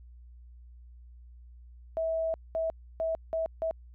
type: tone bursts at uneven times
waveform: sine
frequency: 650 Hz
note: E5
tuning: 24 cents flat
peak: -27 dBFS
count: 5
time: 1.97-2.34 / 2.55-2.7 / 3-3.15 / 3.33-3.46 / 3.62-3.71 s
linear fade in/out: 0 ms
effects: added 60 Hz sine -48 dBFS peak until 3.94 s